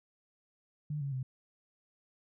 sine tone with pitch steps, 149.4 / 139.4 / 130.06 Hz, D3 / C#3 / C3, +30 / +10 / -10 cents, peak -33 dBFS, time 0.9-1.23 s, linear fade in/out 5 ms, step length 110 ms, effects none

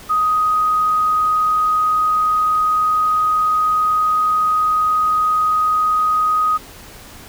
sine tone with quantisation, 1251 Hz, D#6, 9 cents sharp, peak -13 dBFS, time 0.09-6.58 s, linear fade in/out 20 ms, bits 7, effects pink hiss -39 dBFS RMS until 7.28 s

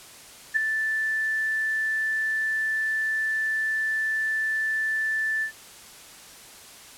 sine tone with ADSR envelope, 1760 Hz, A6, in tune, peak -16 dBFS, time 0.54-5.52 s, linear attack 25 ms, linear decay 7 ms, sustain -7 dB, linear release 96 ms, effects white hiss -46 dBFS RMS until 6.97 s + low-pass 11000 Hz 12 dB/octave

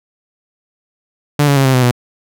sawtooth tone with pitch steps, 146.3 / 141.23 / 136.35 / 131.62 / 127.07 / 122.67 Hz, D3 / C#3 / C#3 / C3 / B2 / B2, -6 / +33 / -28 / +11 / +50 / -11 cents, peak -5 dBFS, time 1.39-1.912 s, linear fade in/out 5 ms, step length 87 ms, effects none

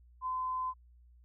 sine tone, 1024 Hz, C6, 38 cents flat, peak -32 dBFS, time 0.21-0.74 s, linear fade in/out 50 ms, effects added 60 Hz sine -57 dBFS peak until 1.24 s

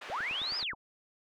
pink band-pass noise, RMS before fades -45 dBFS, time 0.01-0.64 s, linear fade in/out 10 ms, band 870 to 2800 Hz, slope 12 dB/octave
sine linear two-way sweep, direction up then down, 284.2 to 5200 to 666 Hz, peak -32 dBFS, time 0.08-0.75 s, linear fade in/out 50 ms, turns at 0.58 s
click train, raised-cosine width 2 ms, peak -35 dBFS, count 7, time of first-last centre 0.1-0.734 s, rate 9.47 Hz
effects none

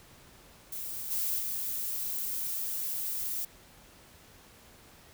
violet noise with level steps, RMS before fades -38 / -31 / -34 dBFS, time 0.72-3.45 s, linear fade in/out 5 ms, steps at 1.1 / 1.38 s, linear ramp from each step 20 ms, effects pink hiss -56 dBFS RMS until 5.13 s

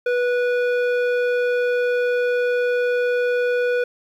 square tone with low-pass filter, 490.1 Hz, B4, 13 cents flat, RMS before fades -20 dBFS, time 0.06-3.84 s, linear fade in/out 5 ms, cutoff 2000 Hz, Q 1.1, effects 9-bit

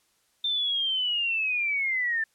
sine linear sweep, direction down, 3599 to 1760 Hz, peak -24 dBFS, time 0.44-2.24 s, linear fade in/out 5 ms, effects white hiss -68 dBFS RMS until 2.34 s + low-pass 11000 Hz 12 dB/octave

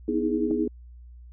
sine chord, E major seventh, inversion second, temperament equal with one note detuned, 246.9 / 311.1 / 322.3 / 415.3 Hz, B3 / D#4 / E4 / G#4, 0 / 0 / -39 / 0 cents, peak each -28 dBFS, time 0.08-0.68 s, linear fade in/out 5 ms
clicks, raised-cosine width 2 ms, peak -26 / -22 dBFS, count 2, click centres 0.507 / 0.512 s
effects added 60 Hz sine -43 dBFS peak until 1.32 s

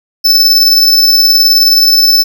square tone with tremolo, 5274 Hz, E8, in tune, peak -3 dBFS, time 0.24-2.24 s, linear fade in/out 20 ms, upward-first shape triangle, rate 19 Hz, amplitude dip 35%, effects none

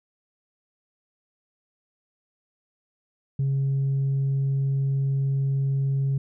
sine tone, 136.7 Hz, C#3, 24 cents flat, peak -19 dBFS, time 3.39-6.18 s, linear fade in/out 5 ms, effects tanh soft clip ceiling -19 dBFS

